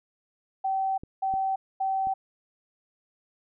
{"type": "tone bursts", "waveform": "sine", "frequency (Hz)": 770, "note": "G5", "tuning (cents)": -31, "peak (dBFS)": -24, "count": 3, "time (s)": [0.64, 2.14], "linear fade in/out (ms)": 10, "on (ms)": 340, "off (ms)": 240}
{"type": "clicks", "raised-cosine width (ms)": 3, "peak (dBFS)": [-27, -28, -32], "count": 3, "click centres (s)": [1.035, 1.339, 2.071]}
{"effects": []}